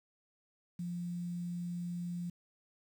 sine tone with quantisation, 174.61 Hz, F3, in tune, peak -36 dBFS, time 0.79-2.3 s, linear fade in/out 5 ms, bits 10, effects none

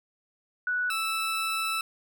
sine / 20% pulse tone pair in turn, 1476 / 1315.9 Hz, F#6 / E6, -5 / -3 cents, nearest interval major second, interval 198 cents, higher first, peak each -25 / -22 dBFS, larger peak second, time 0.67-0.9 / 0.9-1.81 s, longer second, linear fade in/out 2 ms, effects none

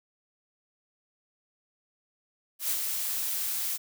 blue noise with ADSR envelope, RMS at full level -27 dBFS, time 2.59-3.78 s, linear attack 110 ms, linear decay 56 ms, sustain -4 dB, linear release 27 ms, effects none

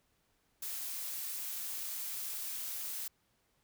blue noise, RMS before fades -40 dBFS, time 0.62-3.08 s, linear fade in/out 5 ms, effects pink hiss -75 dBFS RMS until 3.63 s

